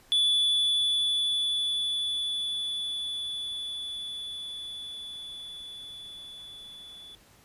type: tone with level ramp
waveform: triangle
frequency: 3452 Hz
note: A7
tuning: 34 cents flat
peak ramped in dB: -19 to -43 dBFS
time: 0.12-7.15 s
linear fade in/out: 0 ms
effects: pink hiss -58 dBFS RMS until 7.44 s + resampled to 32000 Hz